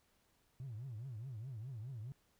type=tone with vibrato; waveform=triangle; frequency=120 Hz; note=B2; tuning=49 cents flat; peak=-40 dBFS; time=0.6-2.12 s; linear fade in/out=0 ms; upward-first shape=triangle; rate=4.8 Hz; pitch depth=290 cents each way; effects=tanh soft clip ceiling -40 dBFS + pink hiss -75 dBFS RMS until 2.39 s